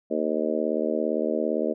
harmonic tone, 77.6 Hz, D#2, 4 cents flat, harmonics 3 / 4 / 5 / 6 / 7 / 8, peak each -30 / -30 / -30 / -30 / -30 / -30 dBFS, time 0.1-1.74 s, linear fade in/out 20 ms, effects none

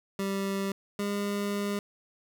25% pulse tone pair in turn, 196 / 203 Hz, G3 / G#3, 0 / -39 cents, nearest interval minor second, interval 61 cents, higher second, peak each -25 dBFS, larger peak neither, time 0.19-0.72 / 0.99-1.79 s, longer second, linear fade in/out 2 ms, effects none

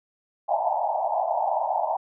pink band-pass noise, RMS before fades -25 dBFS, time 0.48-1.97 s, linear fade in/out 10 ms, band 620 to 930 Hz, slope 96 dB/octave, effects none

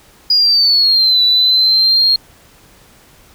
triangle exponential two-way sweep, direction down then up, 4914 to 3950 to 4260 Hz, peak -5 dBFS, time 0.3-2.16 s, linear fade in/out 5 ms, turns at 1.23 s, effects tanh soft clip ceiling -6 dBFS + pink hiss -46 dBFS RMS until 3.34 s

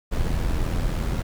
brown noise with amplitude modulation, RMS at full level -21 dBFS, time 0.11-1.23 s, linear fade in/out 20 ms, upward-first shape sine, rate 83.3 Hz, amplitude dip 55%, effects none

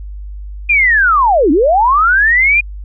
sine linear two-way sweep, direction down then up, 2459 to 263.9 to 2459 Hz, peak -7 dBFS, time 0.69-2.61 s, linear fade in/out 10 ms, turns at 1.51 s, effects added 50 Hz sine -24 dBFS peak until 2.84 s

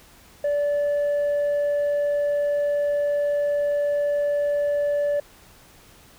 sine tone, 580 Hz, D5, 22 cents flat, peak -17 dBFS, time 0.44-5.2 s, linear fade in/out 5 ms, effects tanh soft clip ceiling -19 dBFS + pink hiss -51 dBFS RMS until 6.18 s

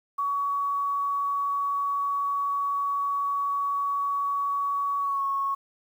sine tone with pitch glide, 1127 to 1101.9 Hz, C#6 to C#6, +28 to -11 cents, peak -24 dBFS, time 0.18-5.55 s, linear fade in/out 10 ms, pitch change -39 cents, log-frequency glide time 5.01-5.23 s, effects 9-bit

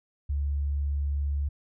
sine tone, 71.3 Hz, C#2, 49 cents sharp, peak -25 dBFS, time 0.29-1.49 s, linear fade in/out 10 ms, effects none

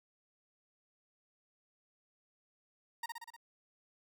30% pulse tone with echo, 932.3 Hz, A#5, in tune, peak -34 dBFS, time 3.03-3.06 s, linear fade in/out 5 ms, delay 61 ms, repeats 5, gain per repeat -3 dB, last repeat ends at 3.365 s, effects none

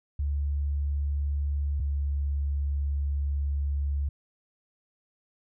sine tone pair in turn, 71.6 / 70.9 Hz, D2 / C#2, -43 / +40 cents, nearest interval unison, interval 17 cents, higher first, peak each -25 dBFS, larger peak neither, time 0.19-1.8 / 1.8-4.09 s, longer second, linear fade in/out 5 ms, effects none

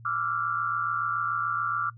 sine tone cluster, 1168 / 1337 / 1404 Hz, D6 / E6 / F6, -10 / +24 / +9 cents, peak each -30 dBFS, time 0.05-1.9 s, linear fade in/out 5 ms, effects noise-tail reverb RT60 0.1 s tail -20 dB re dry + added 115 Hz sine -45 dBFS peak until 1.97 s

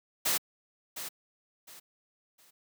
white noise with echo, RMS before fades -28 dBFS, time 0.25-0.38 s, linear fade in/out 10 ms, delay 710 ms, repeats 3, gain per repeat -11 dB, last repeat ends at 2.51 s, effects high-pass 150 Hz 12 dB/octave

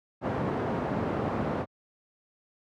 pink band-pass noise, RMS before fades -30 dBFS, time 0.21-1.66 s, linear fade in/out 50 ms, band 120 to 960 Hz, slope 12 dB/octave, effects high-pass 60 Hz 12 dB/octave

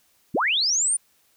sine linear sweep, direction up, 103.83 to 9490 Hz, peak -19 dBFS, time 0.34-0.97 s, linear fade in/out 10 ms, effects white hiss -63 dBFS RMS until 1.36 s

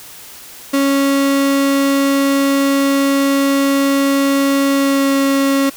35% pulse tone with pitch glide, 276.5 to 274.6 Hz, C#4 to C#4, -4 to -16 cents, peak -10 dBFS, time 0.73-5.7 s, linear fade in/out 10 ms, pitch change -12 cents, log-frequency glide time 4.74-5.12 s, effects white hiss -36 dBFS RMS until 5.76 s

